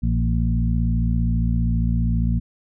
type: harmonic tone with a mistuned harmonic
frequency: 57.7 Hz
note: A#1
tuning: 17 cents flat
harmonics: 1 / 2 / 3 / 4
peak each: -20 / -23 / -25 / -26 dBFS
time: 0.02-2.4 s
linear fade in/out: 20 ms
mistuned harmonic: 3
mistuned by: -27 cents
effects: none